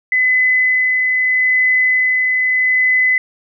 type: tone with tremolo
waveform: sine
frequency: 2017 Hz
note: B6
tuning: 36 cents sharp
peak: -10 dBFS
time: 0.12-3.18 s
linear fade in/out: 2 ms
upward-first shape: sine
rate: 0.79 Hz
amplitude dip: 25%
effects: none